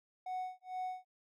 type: tone with tremolo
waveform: triangle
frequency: 740 Hz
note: F#5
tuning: in tune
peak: -33 dBFS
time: 0.26-1.05 s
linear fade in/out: 5 ms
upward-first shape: sine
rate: 2.2 Hz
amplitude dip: 100%
effects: tanh soft clip ceiling -29 dBFS